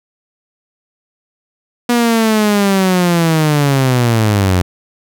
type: linear sweep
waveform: sawtooth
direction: down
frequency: 242.5 to 87.31 Hz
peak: -6 dBFS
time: 1.89-4.62 s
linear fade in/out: 5 ms
effects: none